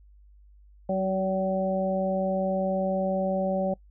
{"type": "harmonic tone with a mistuned harmonic", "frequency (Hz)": 190, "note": "F#3", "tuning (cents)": 46, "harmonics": [1, 2, 3, 4], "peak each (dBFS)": [-28, -36, -26, -33], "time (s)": [0.89, 3.74], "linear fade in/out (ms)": 5, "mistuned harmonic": 2, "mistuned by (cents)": -21, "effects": ["noise-tail reverb RT60 0.1 s tail -23 dB re dry", "added 50 Hz sine -51 dBFS peak until 3.9 s"]}